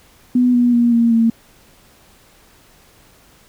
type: tone with pitch steps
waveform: sine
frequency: 247.9 / 242.8 / 237.8 / 232.9 / 228.1 Hz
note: B3 / B3 / A#3 / A#3 / A#3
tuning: +7 / -29 / +35 / -1 / -37 cents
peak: -10 dBFS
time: 0.35-1.3 s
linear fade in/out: 5 ms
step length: 190 ms
effects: pink hiss -50 dBFS RMS until 3.48 s